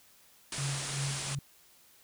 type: low-pass noise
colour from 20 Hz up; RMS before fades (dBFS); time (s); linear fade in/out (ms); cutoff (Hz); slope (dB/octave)
white; -38; 0.52-1.35; 2; 9900; 96
type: tone with tremolo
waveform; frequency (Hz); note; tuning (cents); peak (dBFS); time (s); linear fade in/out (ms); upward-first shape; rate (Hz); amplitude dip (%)
sine; 138.59; C#3; 0; -31; 0.58-1.39; 2; sine; 2.7; 80
effects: white hiss -61 dBFS RMS until 2.03 s